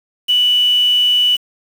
sine tone with quantisation, 2960 Hz, F#7, in tune, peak -10 dBFS, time 0.28-1.37 s, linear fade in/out 20 ms, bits 5, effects none

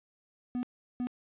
triangle tone bursts at uneven times, 246.9 Hz, B3, in tune, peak -28 dBFS, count 2, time 0.55-0.63 / 1-1.07 s, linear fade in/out 0 ms, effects resampled to 8000 Hz + 11-bit

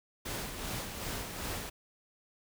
pink noise with tremolo, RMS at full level -37 dBFS, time 0.25-1.7 s, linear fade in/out 10 ms, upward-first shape sine, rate 2.6 Hz, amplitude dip 45%, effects none

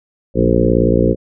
harmonic tone with a mistuned harmonic, 58.3 Hz, A#1, 1 cent sharp, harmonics 1 / 2 / 3 / 4 / 5 / 6 / 7 / 8 / 9, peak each -19 / -19 / -19 / -19 / -19 / -19 / -19 / -19 / -19 dBFS, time 0.34-1.16 s, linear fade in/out 50 ms, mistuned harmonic 3, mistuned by +47 cents, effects none

